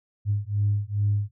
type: beating tone pair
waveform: sine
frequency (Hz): 101.6 / 104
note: G#2 / G#2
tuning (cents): -38 / +3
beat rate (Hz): 2.4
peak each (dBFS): -24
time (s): 0.25-1.31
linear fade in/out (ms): 50
effects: tanh soft clip ceiling -14 dBFS